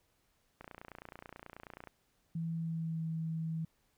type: click train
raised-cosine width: 0.5 ms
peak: -32 dBFS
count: 38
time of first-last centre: 0.61-1.873 s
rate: 29.3 Hz
type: tone with pitch glide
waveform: sine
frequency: 164.81 to 161.7 Hz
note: E3 to E3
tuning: 0 to -33 cents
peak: -34 dBFS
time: 2.35-3.65 s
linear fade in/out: 5 ms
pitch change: -33 cents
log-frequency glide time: 2.54-3.05 s
effects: pink hiss -75 dBFS RMS until 3.97 s